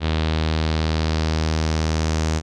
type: tone with low-pass filter sweep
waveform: sawtooth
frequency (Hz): 79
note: D#2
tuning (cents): +27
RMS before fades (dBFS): -21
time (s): 0-2.42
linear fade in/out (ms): 50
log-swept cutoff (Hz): 3700 to 6500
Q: 2.4
effects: none